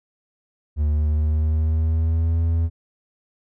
triangle tone with pitch glide, 75 to 82.74 Hz, D2 to E2, +37 to +7 cents, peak -15 dBFS, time 0.76-2.7 s, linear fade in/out 50 ms, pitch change +170 cents, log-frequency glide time 0.91-2.39 s, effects none

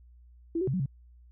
sine tone with pitch steps, 333 / 376.1 / 132.9 / 185.3 / 135.9 Hz, E4 / F#4 / C3 / F#3 / C#3, +18 / +28 / +27 / +3 / -34 cents, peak -26 dBFS, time 0.55-0.86 s, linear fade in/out 5 ms, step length 62 ms, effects added 60 Hz sine -52 dBFS peak until 1.31 s

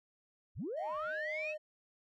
sine linear sweep, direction up, 41.2 to 2676 Hz, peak -36 dBFS, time 0.55-1.55 s, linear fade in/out 50 ms
triangle tone with vibrato, 617 Hz, D#5, 15 cents flat, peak -36 dBFS, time 0.76-1.58 s, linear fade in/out 20 ms, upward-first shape triangle, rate 3.5 Hz, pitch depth 15 cents each way
effects tanh soft clip ceiling -31 dBFS

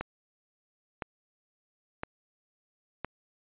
click train, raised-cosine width 0.5 ms, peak -18 dBFS, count 4, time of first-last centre 0.01-3.046 s, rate 0.988 Hz, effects resampled to 8000 Hz

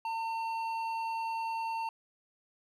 sine tone with hard clipping, 905 Hz, A5, 48 cents sharp, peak -34 dBFS, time 0.05-1.89 s, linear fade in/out 2 ms, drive 8 dB, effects none

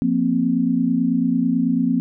sine chord, F suspended fourth, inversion none, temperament just, 174.61 / 232.8 / 261.9 Hz, F3 / Bb3 / C4, 0 / -2 / +2 cents, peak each -23 / -20 / -19 dBFS, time 0.02-2 s, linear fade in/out 0 ms, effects none

